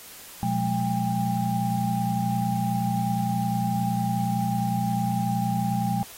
sine tone cluster, 121.8 / 179.1 / 210.1 / 799 Hz, B2 / F3 / G#3 / G5, -24 / +44 / +20 / +33 cents, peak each -28 dBFS, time 0.43-6.03 s, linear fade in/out 0 ms, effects white hiss -44 dBFS RMS until 6.17 s + AAC 48 kbps

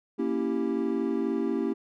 triangle chord, A# diminished seventh, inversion none, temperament equal, 233.1 / 277.2 / 329.6 / 392 Hz, A#3 / C#4 / E4 / G4, 0 / 0 / 0 / 0 cents, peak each -29 dBFS, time 0.18-1.74 s, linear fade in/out 20 ms, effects none

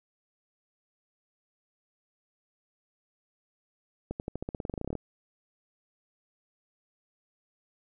accelerating click train, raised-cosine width 2 ms, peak -20 dBFS, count 18, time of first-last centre 4.11-4.953 s, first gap 89 ms, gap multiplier 0.92, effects none

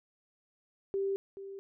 sine tone with echo, 392 Hz, G4, in tune, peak -29 dBFS, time 0.94-1.16 s, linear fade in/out 0 ms, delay 430 ms, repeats 1, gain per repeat -12 dB, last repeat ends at 1.59 s, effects none

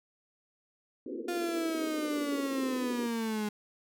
pink band-pass noise, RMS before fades -40 dBFS, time 1.06-3.07 s, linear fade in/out 2 ms, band 240 to 510 Hz, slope 96 dB/octave
35% pulse linear sweep, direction down, 352.3 to 207.7 Hz, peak -29 dBFS, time 1.28-3.49 s, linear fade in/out 5 ms
effects none

